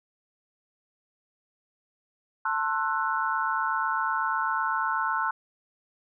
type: chord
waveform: sine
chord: F# half-diminished seventh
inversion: first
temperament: just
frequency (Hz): 888 / 1065.6 / 1332 / 1480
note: A5 / C6 / E6 / F#6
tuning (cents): +16 / +31 / +18 / 0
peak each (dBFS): -30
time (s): 2.45-5.31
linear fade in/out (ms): 5
effects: none